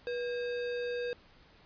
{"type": "tone with sample-and-hold", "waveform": "sine", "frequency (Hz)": 485.4, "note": "B4", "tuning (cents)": -30, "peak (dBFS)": -32, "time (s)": [0.07, 1.13], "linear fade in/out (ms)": 0, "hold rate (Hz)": 2100, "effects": ["pink hiss -60 dBFS RMS until 1.65 s", "resampled to 11025 Hz"]}